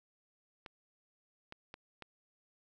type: clicks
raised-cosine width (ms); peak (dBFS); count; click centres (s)
0.3; -30; 4; 0.662 / 1.524 / 1.741 / 2.023
effects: none